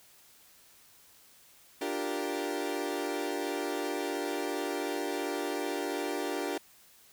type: chord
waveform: 30% pulse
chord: G minor seventh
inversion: second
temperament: equal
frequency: 293.7 / 349.2 / 392 / 466.2 Hz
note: D4 / F4 / G4 / Bb4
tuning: 0 / 0 / 0 / 0 cents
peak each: -34 / -35 / -34 / -36 dBFS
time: 1.81-6.58 s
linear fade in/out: 5 ms
effects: white hiss -59 dBFS RMS until 7.12 s